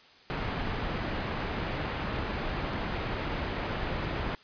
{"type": "low-pass noise", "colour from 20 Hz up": "pink", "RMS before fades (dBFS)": -33, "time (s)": [0.3, 4.35], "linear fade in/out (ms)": 0, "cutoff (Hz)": 2600, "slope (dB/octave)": 12, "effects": ["white hiss -56 dBFS RMS until 4.43 s", "resampled to 11025 Hz"]}